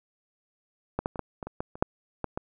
clicks, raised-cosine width 1 ms, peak -13 / -13 / -23 / -16 / -21 / -23 / -16 / -27 / -7 / -15 / -17 dBFS, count 11, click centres 0.99 / 1.059 / 1.158 / 1.193 / 1.428 / 1.47 / 1.605 / 1.755 / 1.825 / 2.243 / 2.375 s, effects none

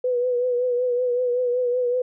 sine tone with vibrato, 494 Hz, B4, in tune, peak -19 dBFS, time 0.04-2.02 s, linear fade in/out 5 ms, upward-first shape triangle, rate 5.3 Hz, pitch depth 50 cents each way, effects none

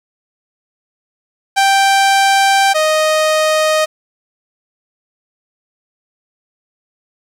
sawtooth tone pair in turn, 784 / 622.3 Hz, G5 / D#5, 0 / 0 cents, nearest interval major third, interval 400 cents, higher first, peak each -5 / -7 dBFS, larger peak first, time 1.56-2.74 / 2.74-3.86 s, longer first, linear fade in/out 20 ms, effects low-pass 10000 Hz 12 dB/octave + 7-bit

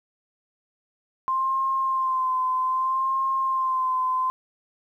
sine tone with vibrato, 1046.5 Hz, C6, in tune, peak -21 dBFS, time 1.28-4.3 s, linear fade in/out 0 ms, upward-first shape sine, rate 0.63 Hz, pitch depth 33 cents each way, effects 10-bit

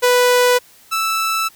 sawtooth tone pair in turn, 493.9 / 1318.6 Hz, B4 / E6, 0 / 0 cents, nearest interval octave + perfect fourth, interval 1700 cents, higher second, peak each -7 / -13 dBFS, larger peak first, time 0.02-0.59 / 0.91-1.49 s, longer second, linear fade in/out 20 ms, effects white hiss -48 dBFS RMS until 1.55 s

